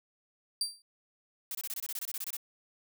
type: tone with exponential decay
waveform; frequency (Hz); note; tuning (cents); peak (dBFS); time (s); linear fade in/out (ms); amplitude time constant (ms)
30% pulse; 4699; D8; 0; -23; 0.61-0.82; 2; 45
type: noise bursts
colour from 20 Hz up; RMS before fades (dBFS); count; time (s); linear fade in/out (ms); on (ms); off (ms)
blue; -37; 14; 1.51-2.368; 2; 39; 24
effects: none

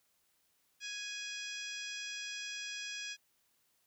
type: harmonic tone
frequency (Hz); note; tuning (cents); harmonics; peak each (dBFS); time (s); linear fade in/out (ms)
830.6; G#5; 0; 2 / 3 / 4 / 5 / 6 / 7 / 8 / 9; -47 / -45 / -46 / -56 / -48 / -48 / -60 / -56; 0.8-3.17; 50
effects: white hiss -75 dBFS RMS until 3.86 s

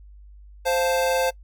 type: chord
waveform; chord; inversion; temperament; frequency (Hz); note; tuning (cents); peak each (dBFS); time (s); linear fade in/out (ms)
square; F major; second; equal; 523.3 / 698.5 / 880; C5 / F5 / A5; 0 / 0 / 0; -22 / -28 / -28; 0.65-1.31; 20
effects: noise-tail reverb RT60 0.1 s tail -22 dB re dry + added 50 Hz sine -43 dBFS peak until 1.43 s

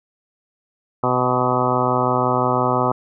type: harmonic tone with a mistuned harmonic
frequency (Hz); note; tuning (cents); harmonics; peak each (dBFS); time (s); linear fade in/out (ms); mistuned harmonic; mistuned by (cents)
125.8; B2; +32; 1 / 2 / 3 / 4 / 5 / 6 / 7 / 8 / 9 / 10; -25 / -25 / -25 / -25 / -25 / -25 / -25 / -25 / -25 / -25; 1.03-2.92; 5; 7; -21
effects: none

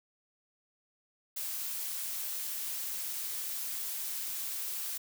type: noise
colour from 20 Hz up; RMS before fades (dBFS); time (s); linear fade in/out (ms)
blue; -37; 1.36-4.98; 10
effects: none

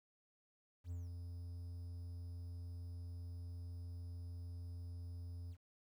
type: tone with ADSR envelope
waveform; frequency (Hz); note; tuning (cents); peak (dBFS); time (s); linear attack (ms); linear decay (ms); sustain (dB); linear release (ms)
triangle; 86.9; F2; -8; -39; 0.84-5.57; 69; 170; -4; 60
effects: 12-bit

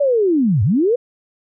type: linear two-way sweep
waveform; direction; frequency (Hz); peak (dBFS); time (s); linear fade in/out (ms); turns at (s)
sine; down then up; 587.3 to 90.8 to 510; -12; 0-0.96; 10; 0.63
effects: none

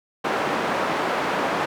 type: band-pass noise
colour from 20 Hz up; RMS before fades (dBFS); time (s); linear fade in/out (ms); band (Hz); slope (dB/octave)
white; -24; 0.24-1.66; 10; 220 to 1200; 12
effects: none

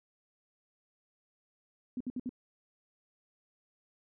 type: tone bursts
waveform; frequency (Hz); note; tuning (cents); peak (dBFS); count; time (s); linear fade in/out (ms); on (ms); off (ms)
sine; 250.3; B3; +23; -33; 4; 1.97-2.293; 2; 35; 61
effects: none

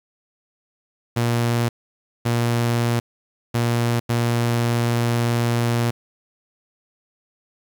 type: tone bursts at uneven times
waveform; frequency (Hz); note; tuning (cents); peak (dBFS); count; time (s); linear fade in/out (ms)
sawtooth; 118.3; A#2; +26; -14; 4; 1.16-1.69 / 2.25-3 / 3.54-4 / 4.09-5.91; 10
effects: 8-bit

